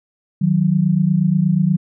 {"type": "tone pair together", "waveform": "sine", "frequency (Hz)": [156.62, 185], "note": ["D#3", "F#3"], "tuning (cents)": [12, 0], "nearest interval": "minor third", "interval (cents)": 288, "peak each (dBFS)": [-16, -15], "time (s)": [0.41, 1.77], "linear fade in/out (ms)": 10, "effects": []}